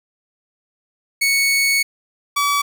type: tone pair in turn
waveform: sawtooth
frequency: 2217 / 1144.3 Hz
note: C#7 / D6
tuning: 0 / -45 cents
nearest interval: major seventh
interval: 1145 cents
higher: first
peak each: -11 / -12 dBFS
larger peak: first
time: 1.21-1.83 / 2.36-2.62 s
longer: first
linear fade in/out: 10 ms
effects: none